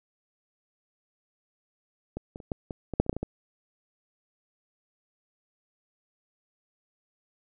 clicks, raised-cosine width 2 ms, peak -20 / -25 / -30 / -16 / -21 / -19 / -7 / -30 / -7 / -22 / -18 / -17 dBFS, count 12, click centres 2.17 / 2.359 / 2.402 / 2.518 / 2.708 / 2.937 / 3 / 3.064 / 3.095 / 3.129 / 3.166 / 3.23 s, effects none

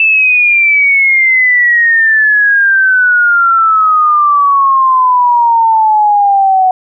sine exponential sweep, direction down, 2650 to 740 Hz, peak -5 dBFS, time 0-6.71 s, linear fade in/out 2 ms, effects none

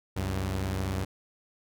sawtooth tone pair together, 67.46 / 95.4 Hz, C#2 / G2, -46 / -47 cents, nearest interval tritone, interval 599 cents, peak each -30 / -26 dBFS, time 0.16-1.05 s, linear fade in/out 10 ms, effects none

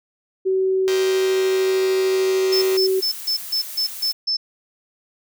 sine tone, 379.1 Hz, F#4, 42 cents sharp, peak -16 dBFS, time 0.45-3.01 s, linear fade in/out 20 ms
5% pulse chord, C minor seventh, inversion second, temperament just, 392.4 / 470.9 / 523.3 / 627.9 Hz, G4 / Bb4 / C5 / Eb5, +2 / +18 / 0 / +16 cents, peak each -23 / -23 / -21 / -23 dBFS, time 0.88-2.77 s, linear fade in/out 0 ms
blue noise, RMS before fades -33 dBFS, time 2.52-4.13 s, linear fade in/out 10 ms
sine tone bursts, 5270 Hz, E8, 1 cent flat, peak -18 dBFS, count 8, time 2.52-4.37 s, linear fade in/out 10 ms, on 100 ms, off 150 ms
effects none

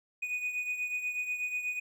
triangle beating tone pair, 2478 / 2486.2 Hz, D#7 / D#7, -8 / -2 cents, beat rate 8.2 Hz, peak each -31 / -38 dBFS, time 0.22-1.8 s, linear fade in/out 10 ms, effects none

